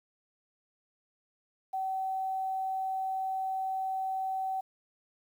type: tone with quantisation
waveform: sine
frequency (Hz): 763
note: G5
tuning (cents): -47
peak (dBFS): -30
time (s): 1.73-4.61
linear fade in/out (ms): 10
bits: 10
effects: none